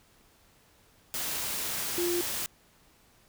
sine tone in noise, 349.2 Hz, F4, in tune, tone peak -27 dBFS, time 1.98-2.21 s, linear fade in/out 0 ms, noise white, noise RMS -33 dBFS, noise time 1.14-2.46 s, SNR +3 dB, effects pink hiss -62 dBFS RMS until 3.28 s

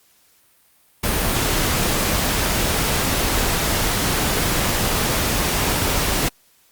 pink noise, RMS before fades -20 dBFS, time 1.03-6.29 s, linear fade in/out 10 ms, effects white hiss -57 dBFS RMS until 6.71 s + Opus 48 kbps

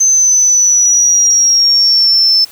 sine exponential sweep, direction down, 6210 to 5274 Hz, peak -6 dBFS, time 0-2.45 s, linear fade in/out 10 ms, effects white hiss -38 dBFS RMS until 2.51 s

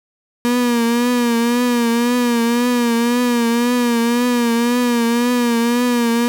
35% pulse tone with vibrato, 238.9 Hz, A#3, 43 cents sharp, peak -12 dBFS, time 0.45-6.28 s, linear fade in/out 0 ms, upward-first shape triangle, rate 1.9 Hz, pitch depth 62 cents each way, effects none

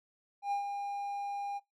triangle tone with ADSR envelope, 806 Hz, G5, 48 cents sharp, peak -27 dBFS, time 0.42-1.6 s, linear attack 97 ms, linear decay 110 ms, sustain -6 dB, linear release 31 ms, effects noise-tail reverb RT60 0.2 s tail -25 dB re dry

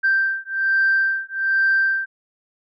sine beating tone pair, 1568 / 1569.2 Hz, G6 / G6, 0 / +1 cents, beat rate 1.2 Hz, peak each -19 dBFS, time 0.03-2.06 s, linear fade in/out 20 ms, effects tanh soft clip ceiling -10 dBFS

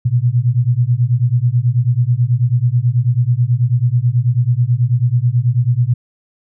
sine beating tone pair, 117.3 / 126.5 Hz, A#2 / B2, +11 / +42 cents, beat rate 9.2 Hz, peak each -14 dBFS, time 0.05-5.94 s, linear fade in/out 10 ms, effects none

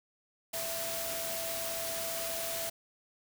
sine tone in noise, 664 Hz, E5, 12 cents sharp, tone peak -39 dBFS, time 0.53-2.7 s, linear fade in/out 10 ms, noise white, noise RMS -37 dBFS, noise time 0.53-2.7 s, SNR -5 dB, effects none

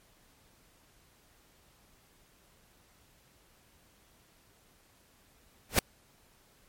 pink noise with exponential growth, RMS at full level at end -19 dBFS, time 5.69-5.79 s, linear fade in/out 2 ms, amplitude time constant 20 ms, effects pink hiss -64 dBFS RMS until 6.68 s + MP3 64 kbps

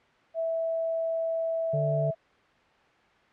sine tone, 656 Hz, E5, 9 cents flat, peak -26 dBFS, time 0.34-2.15 s, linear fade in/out 50 ms
harmonic tone, 146.83 Hz, D3, in tune, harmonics 1 / 3 / 4, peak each -27 / -37 / -39 dBFS, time 1.73-2.11 s, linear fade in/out 10 ms
effects white hiss -60 dBFS RMS until 3.32 s + low-pass 2000 Hz 12 dB/octave

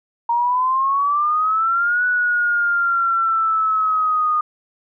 sine exponential two-way sweep, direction up then down, 932 to 1480 to 1225 Hz, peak -15 dBFS, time 0.29-4.41 s, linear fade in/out 5 ms, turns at 2.05 s, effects none

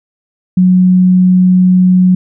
sine tone, 183.2 Hz, F#3, 17 cents flat, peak -4 dBFS, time 0.57-2.15 s, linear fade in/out 5 ms, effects none

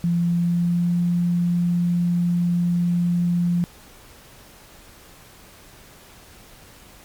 sine tone with pitch glide, 171.5 to 174.1 Hz, F3 to F3, -31 to -5 cents, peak -17 dBFS, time 0.04-3.64 s, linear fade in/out 0 ms, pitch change +26 cents, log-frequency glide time 0.17-0.96 s, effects pink hiss -47 dBFS RMS until 7.04 s + MP3 96 kbps

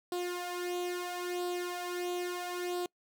sawtooth tone with flanger, 355.5 Hz, F4, 31 cents sharp, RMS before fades -36 dBFS, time 0.12-2.86 s, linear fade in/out 2 ms, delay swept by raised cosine 0.23 to 2.53 ms, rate 0.75 Hz, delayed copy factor +0.65, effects noise-tail reverb RT60 0.1 s tail -25 dB re dry

